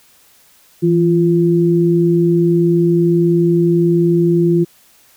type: tone pair together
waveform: sine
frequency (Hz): 166.58 / 345.1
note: E3 / F4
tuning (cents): +18 / -21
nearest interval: octave + minor second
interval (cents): 1261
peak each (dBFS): -13 / -12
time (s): 0.82-4.65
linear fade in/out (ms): 20
effects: white hiss -50 dBFS RMS until 5.16 s